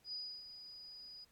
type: tone with ADSR envelope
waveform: sine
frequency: 4937 Hz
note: D#8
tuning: 14 cents flat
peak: -40 dBFS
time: 0.04-1.25 s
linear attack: 86 ms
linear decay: 300 ms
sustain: -10 dB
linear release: 14 ms
effects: pink hiss -72 dBFS RMS until 1.31 s + AAC 64 kbps